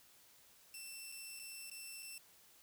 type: tone with dropouts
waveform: 10% pulse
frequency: 2684 Hz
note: E7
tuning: 31 cents sharp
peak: -39 dBFS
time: 0.74-2.18 s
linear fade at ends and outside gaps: 1 ms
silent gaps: 1.118-1.122 / 1.392-1.397 / 1.699-1.714 / 2.024-2.028 s
effects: white hiss -65 dBFS RMS until 2.62 s